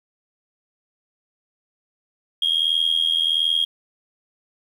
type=tone with amplitude modulation; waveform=sine; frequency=3266 Hz; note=G#7; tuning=30 cents flat; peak=-12 dBFS; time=2.42-3.65 s; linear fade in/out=5 ms; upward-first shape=sine; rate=81.4 Hz; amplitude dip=90%; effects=tanh soft clip ceiling -12 dBFS + 8-bit